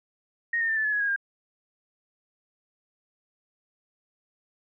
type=tone with pitch steps; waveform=sine; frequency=1864.7 / 1825.3 / 1786.7 / 1748.9 / 1711.9 / 1675.7 / 1640.3 / 1605.6 Hz; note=A#6 / A#6 / A6 / A6 / A6 / G#6 / G#6 / G6; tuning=0 / -37 / +26 / -11 / -48 / +15 / -22 / +41 cents; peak=-23 dBFS; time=0.53-1.162 s; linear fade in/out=5 ms; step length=79 ms; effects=none